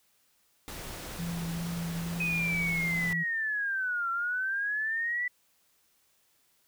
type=noise; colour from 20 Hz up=pink; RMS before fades=-41 dBFS; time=0.68-3.13 s; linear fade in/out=0 ms
type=tone with vibrato; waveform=sine; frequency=168.9 Hz; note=E3; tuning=42 cents sharp; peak=-32 dBFS; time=1.18-3.24 s; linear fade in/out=20 ms; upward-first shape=sine; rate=2.3 Hz; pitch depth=16 cents each way
type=linear two-way sweep; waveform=sine; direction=down then up; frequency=2524 to 1354 to 1981 Hz; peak=-28 dBFS; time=2.2-5.28 s; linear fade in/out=5 ms; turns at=4.1 s
effects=white hiss -69 dBFS RMS until 6.67 s